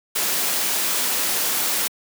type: noise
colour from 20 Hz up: white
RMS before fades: -22 dBFS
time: 0.15-1.88 s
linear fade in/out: 10 ms
effects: high-pass 200 Hz 12 dB/octave